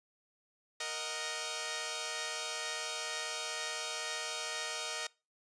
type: chord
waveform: 5% pulse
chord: D# minor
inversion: second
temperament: equal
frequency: 466.2 / 622.3 / 740 Hz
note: A#4 / D#5 / F#5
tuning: 0 / 0 / 0 cents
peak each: -30 / -28 / -32 dBFS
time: 0.8-5.07 s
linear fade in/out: 5 ms
effects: noise-tail reverb RT60 0.3 s tail -24 dB re dry + resampled to 22050 Hz